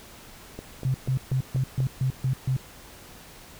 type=click train; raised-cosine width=2 ms; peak=-22 dBFS; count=6; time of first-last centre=0.59-1.804 s; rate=4.12 Hz
type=tone bursts; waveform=sine; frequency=130.81 Hz; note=C3; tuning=in tune; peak=-21 dBFS; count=8; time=0.85-2.566 s; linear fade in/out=2 ms; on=92 ms; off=140 ms
effects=pink hiss -47 dBFS RMS until 3.59 s